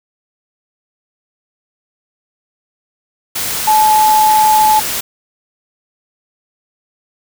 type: tone in noise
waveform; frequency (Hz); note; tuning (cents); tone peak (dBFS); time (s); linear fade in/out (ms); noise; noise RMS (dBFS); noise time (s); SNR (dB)
sine; 861; A5; -38; -7; 3.67-4.8; 10; white; -19; 3.35-5.01; +9
effects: none